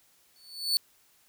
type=tone with exponential growth; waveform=40% pulse; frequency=4459 Hz; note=C#8; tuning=9 cents sharp; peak=-19 dBFS; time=0.36-0.77 s; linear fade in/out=0 ms; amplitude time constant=89 ms; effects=white hiss -64 dBFS RMS until 1.28 s